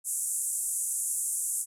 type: band-pass noise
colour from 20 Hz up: pink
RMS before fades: -31 dBFS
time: 0.04-1.66 s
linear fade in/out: 50 ms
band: 7600 to 11000 Hz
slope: 48 dB/octave
effects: none